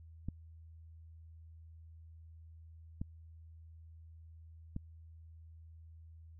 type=clicks; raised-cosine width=5 ms; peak=-26 dBFS; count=3; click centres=0.286 / 3.015 / 4.764 s; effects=added 81 Hz sine -52 dBFS peak until 6.39 s